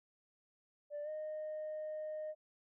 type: tone with pitch glide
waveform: sine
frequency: 587.3 to 616.5 Hz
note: D5 to D#5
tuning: 0 to -16 cents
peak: -38 dBFS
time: 0.9-2.35 s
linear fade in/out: 50 ms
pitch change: +84 cents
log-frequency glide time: 1.03-1.09 s
effects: tanh soft clip ceiling -37 dBFS